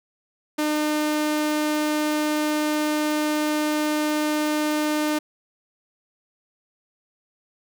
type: tone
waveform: sawtooth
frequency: 302.7 Hz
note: D#4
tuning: 48 cents flat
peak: -17 dBFS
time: 0.58-5.19 s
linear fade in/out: 10 ms
effects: none